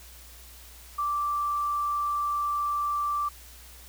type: tone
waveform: sine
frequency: 1170 Hz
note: D6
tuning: 7 cents flat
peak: -25 dBFS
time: 0.98-3.29 s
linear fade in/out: 10 ms
effects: added 60 Hz sine -49 dBFS peak until 3.88 s + white hiss -50 dBFS RMS until 3.88 s